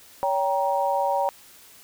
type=chord; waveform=sine; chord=G diminished; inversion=second; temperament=just; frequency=564.5 / 784 / 940.8 Hz; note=Db5 / G5 / Bb5; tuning=+31 / 0 / +16 cents; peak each=-25 dBFS; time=0.23-1.29 s; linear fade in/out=0 ms; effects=white hiss -50 dBFS RMS until 1.83 s